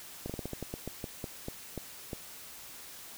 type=slowing click train; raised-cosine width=2 ms; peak=-23 dBFS; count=14; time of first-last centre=0.26-2.132 s; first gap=36 ms; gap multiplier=1.21; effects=white hiss -48 dBFS RMS until 3.17 s